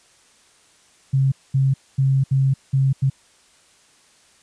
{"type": "tone bursts at uneven times", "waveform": "sine", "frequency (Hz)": 134.8, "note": "C#3", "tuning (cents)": -48, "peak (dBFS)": -14, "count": 6, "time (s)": [[1.13, 1.32], [1.54, 1.74], [1.98, 2.24], [2.31, 2.54], [2.73, 2.93], [3.02, 3.1]], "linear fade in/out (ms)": 10, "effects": ["white hiss -55 dBFS RMS until 4.42 s", "resampled to 22050 Hz"]}